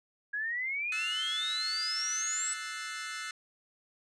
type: exponential sweep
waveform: sine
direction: up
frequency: 1643 to 8030 Hz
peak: -31 dBFS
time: 0.33-2.54 s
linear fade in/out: 10 ms
type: chord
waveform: sawtooth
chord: F# half-diminished seventh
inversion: third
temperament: equal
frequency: 1318.5 / 1480 / 1760 / 2093 Hz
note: E6 / F#6 / A6 / C7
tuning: 0 / 0 / 0 / 0 cents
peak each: -39 dBFS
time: 0.92-3.31 s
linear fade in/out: 2 ms
effects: resampled to 22050 Hz